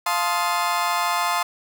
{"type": "chord", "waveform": "35% pulse", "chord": "F dominant seventh", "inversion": "none", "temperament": "just", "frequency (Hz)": [698.5, 873.1, 1047.7, 1257.2], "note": ["F5", "A5", "C6", "Eb6"], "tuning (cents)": [0, -14, 2, 18], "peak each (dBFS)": [-25, -25, -22, -26], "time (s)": [0.06, 1.43], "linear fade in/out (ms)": 5, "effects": []}